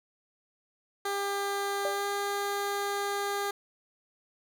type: tone with pitch glide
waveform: 15% pulse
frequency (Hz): 400 to 403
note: G4 to G4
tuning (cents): +35 to +48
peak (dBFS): -23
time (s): 1.05-3.51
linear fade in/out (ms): 5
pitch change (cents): +13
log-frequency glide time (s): 1.91-2.06
type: tone with exponential decay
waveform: sine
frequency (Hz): 587.3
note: D5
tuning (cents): 0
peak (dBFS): -26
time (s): 1.85-2.04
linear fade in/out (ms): 1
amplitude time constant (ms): 41
effects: none